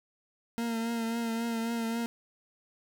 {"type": "tone with vibrato", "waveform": "40% pulse", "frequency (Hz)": 230, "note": "A#3", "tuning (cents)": -23, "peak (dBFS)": -29, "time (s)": [0.58, 2.06], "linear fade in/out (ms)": 0, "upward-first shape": "triangle", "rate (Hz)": 3.7, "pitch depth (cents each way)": 36, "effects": []}